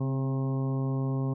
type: harmonic tone with a mistuned harmonic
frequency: 134.5 Hz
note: C3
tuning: 48 cents sharp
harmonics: 1 / 2 / 3 / 4 / 5 / 6 / 7 / 8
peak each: -27 / -33 / -39 / -43 / -47 / -49 / -49 / -46 dBFS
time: 0-1.34 s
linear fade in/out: 10 ms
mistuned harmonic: 2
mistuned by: -32 cents
effects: none